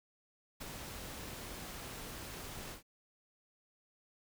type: noise with ADSR envelope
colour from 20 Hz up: pink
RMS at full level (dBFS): -43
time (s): 0.6-2.83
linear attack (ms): 15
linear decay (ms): 13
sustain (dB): -3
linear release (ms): 120
effects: none